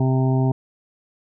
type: harmonic tone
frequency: 130.81 Hz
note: C3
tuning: in tune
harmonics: 1 / 2 / 3 / 5 / 6 / 7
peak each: -17 / -23 / -27 / -31 / -33 / -34 dBFS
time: 0-0.52 s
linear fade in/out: 5 ms
effects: none

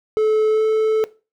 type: tone with pitch glide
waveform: triangle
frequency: 433.1 to 437.1 Hz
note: A4 to A4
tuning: -27 to -11 cents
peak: -12 dBFS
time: 0.17-1.04 s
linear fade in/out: 0 ms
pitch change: +16 cents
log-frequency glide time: 0.49-0.63 s
effects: noise-tail reverb RT60 0.3 s tail -18 dB re dry

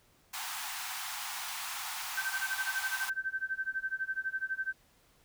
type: high-pass noise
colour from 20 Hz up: pink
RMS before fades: -39 dBFS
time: 0.33-3.1 s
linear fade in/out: 10 ms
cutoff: 740 Hz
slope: 96 dB/octave
type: tone with tremolo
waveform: sine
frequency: 1550 Hz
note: G6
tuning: 20 cents flat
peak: -29 dBFS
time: 2.17-4.73 s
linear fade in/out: 5 ms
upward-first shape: sine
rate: 12 Hz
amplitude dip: 95%
effects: pink hiss -66 dBFS RMS until 5.24 s

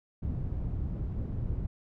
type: low-pass noise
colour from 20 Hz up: white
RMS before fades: -33 dBFS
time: 0.22-1.67 s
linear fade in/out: 10 ms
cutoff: 100 Hz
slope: 12 dB/octave
effects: none

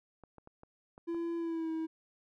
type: clicks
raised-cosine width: 1 ms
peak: -38 dBFS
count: 6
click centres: 0.237 / 0.383 / 0.474 / 0.634 / 0.979 / 1.146 s
type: tone with pitch glide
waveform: triangle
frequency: 337.1 to 321.5 Hz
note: E4 to E4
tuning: +39 to -43 cents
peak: -31 dBFS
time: 1.07-1.87 s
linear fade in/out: 20 ms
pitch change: -82 cents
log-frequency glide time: 1.37-1.71 s
effects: none

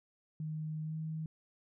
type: tone with pitch glide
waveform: sine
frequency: 155.56 to 158.1 Hz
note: D#3 to D#3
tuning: 0 to +28 cents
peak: -36 dBFS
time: 0.4-1.26 s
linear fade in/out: 2 ms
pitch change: +28 cents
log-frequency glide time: 0.83-0.96 s
effects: none

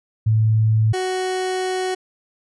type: tone pair in turn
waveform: sine / 30% pulse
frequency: 109.8 / 371.6 Hz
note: A2 / F#4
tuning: -3 / +7 cents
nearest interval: octave + major sixth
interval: 2110 cents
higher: second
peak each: -13 / -18 dBFS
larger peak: first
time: 0.26-0.93 / 0.93-1.95 s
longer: second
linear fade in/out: 10 ms
effects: resampled to 24000 Hz

